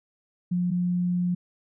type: tone pair in turn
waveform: sine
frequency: 177.8 / 177.8 Hz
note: F3 / F3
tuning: +31 / +31 cents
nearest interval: unison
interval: 0 cents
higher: neither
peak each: -22 dBFS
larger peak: neither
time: 0.51-0.71 / 0.71-1.35 s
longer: second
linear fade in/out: 10 ms
effects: none